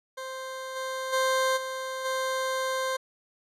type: tone with level steps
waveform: 20% pulse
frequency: 523.3 Hz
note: C5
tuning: in tune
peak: -30 / -26 / -18 / -27 / -22 dBFS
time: 0.17-2.97 s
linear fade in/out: 10 ms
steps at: 0.75 / 1.12 / 1.56 / 2.04 s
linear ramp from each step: 20 ms
effects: low-pass 11000 Hz 12 dB/octave